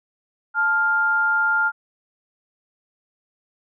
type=tone pair together; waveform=sine; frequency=876 / 1401.4 Hz; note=A5 / F6; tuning=-8 / +6 cents; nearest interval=minor sixth; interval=814 cents; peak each=-25 / -17 dBFS; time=0.54-1.72 s; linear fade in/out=50 ms; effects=none